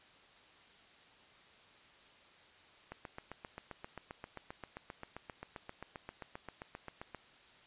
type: click train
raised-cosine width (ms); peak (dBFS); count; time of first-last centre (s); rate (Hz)
0.5; -29; 33; 2.92-7.147; 7.57
effects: white hiss -61 dBFS RMS until 7.66 s + resampled to 8000 Hz